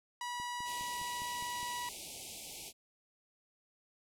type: tone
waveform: sawtooth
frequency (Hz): 972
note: B5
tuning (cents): -28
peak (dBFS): -34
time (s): 0.21-1.89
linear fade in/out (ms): 2
type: click train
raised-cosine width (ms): 3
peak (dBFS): -39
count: 7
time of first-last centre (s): 0.4-1.63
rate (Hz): 4.88
type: band-stop noise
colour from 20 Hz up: white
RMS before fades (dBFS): -44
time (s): 0.64-2.73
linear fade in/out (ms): 50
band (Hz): 880 to 2200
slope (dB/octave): 96
effects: low-pass 11000 Hz 12 dB/octave